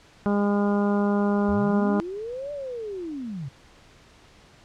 harmonic tone, 203.5 Hz, G#3, 35 cents flat, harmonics 1 / 2 / 3 / 4 / 5 / 6 / 7, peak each -21 / -27 / -31 / -33 / -35 / -37 / -38 dBFS, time 0.26-2 s, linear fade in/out 0 ms
sine linear two-way sweep, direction up then down, 57.5 to 591 to 124.3 Hz, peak -30 dBFS, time 1.48-3.49 s, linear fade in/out 10 ms, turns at 2.52 s
effects pink hiss -53 dBFS RMS until 4.64 s + low-pass 6000 Hz 12 dB/octave

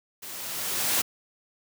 white noise with level ramp, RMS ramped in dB -40 to -23 dBFS, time 0.22-1.02 s, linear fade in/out 10 ms, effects high-pass 100 Hz 12 dB/octave

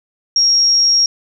sine tone, 5588 Hz, F8, in tune, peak -9 dBFS, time 0.36-1.06 s, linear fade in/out 2 ms, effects none

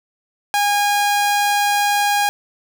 sawtooth tone, 818 Hz, G#5, 26 cents flat, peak -11 dBFS, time 0.54-2.29 s, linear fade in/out 0 ms, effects none

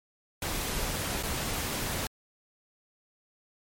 pink noise with dropouts, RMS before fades -32 dBFS, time 0.42-2.07 s, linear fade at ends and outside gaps 2 ms, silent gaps 1.228-1.234 s, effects MP3 64 kbps

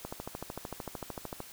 click train, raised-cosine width 1 ms, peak -23 dBFS, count 19, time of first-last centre 0.05-1.403 s, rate 13.3 Hz, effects white hiss -50 dBFS RMS until 1.52 s

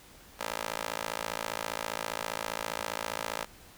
15% pulse tone with high-pass filter, 55 Hz, A1, in tune, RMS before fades -36 dBFS, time 0.39-3.45 s, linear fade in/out 10 ms, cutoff 690 Hz, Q 0.92, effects pink hiss -54 dBFS RMS until 3.77 s

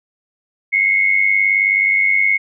sine tone pair together, 2090 / 2189 Hz, C7 / C#7, -2 / -22 cents, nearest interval minor second, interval 80 cents, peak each -17 / -13 dBFS, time 0.72-2.38 s, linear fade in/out 20 ms, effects none

